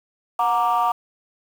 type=chord; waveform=sine; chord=Gb augmented; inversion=none; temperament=equal with one note detuned; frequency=727.7 / 932.3 / 1174.7 Hz; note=Gb5 / Bb5 / D6; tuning=-29 / 0 / 0 cents; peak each=-20 dBFS; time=0.39-0.92 s; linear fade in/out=5 ms; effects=tanh soft clip ceiling -12 dBFS + 7-bit